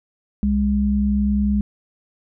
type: tone pair together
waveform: sine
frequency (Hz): 65.41 / 205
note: C2 / G#3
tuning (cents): 0 / -22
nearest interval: octave + minor sixth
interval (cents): 1978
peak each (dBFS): -21 / -17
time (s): 0.43-1.61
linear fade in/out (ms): 0
effects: none